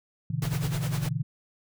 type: chord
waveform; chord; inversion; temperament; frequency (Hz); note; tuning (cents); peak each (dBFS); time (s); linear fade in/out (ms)
sine; A# diminished; none; equal with one note detuned; 116.54 / 138.59 / 161.7; A#2 / C#3 / E3; 0 / 0 / -33; -32 / -30 / -31; 0.3-1.23; 5
type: noise with tremolo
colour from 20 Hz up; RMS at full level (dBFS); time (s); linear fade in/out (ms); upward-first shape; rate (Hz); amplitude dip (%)
pink; -34; 0.42-1.09; 2; sine; 9.9; 75
effects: none